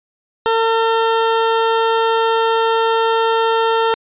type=tone; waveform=20% pulse; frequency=452.6 Hz; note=A4; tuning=49 cents sharp; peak=-8 dBFS; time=0.46-3.94 s; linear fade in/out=0 ms; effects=resampled to 8000 Hz